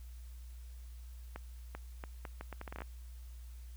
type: accelerating click train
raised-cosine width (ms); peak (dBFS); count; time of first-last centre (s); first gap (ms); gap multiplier
0.5; -28; 13; 1.36-2.82; 390; 0.74
effects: added 60 Hz sine -46 dBFS peak until 3.76 s + white hiss -65 dBFS RMS until 3.76 s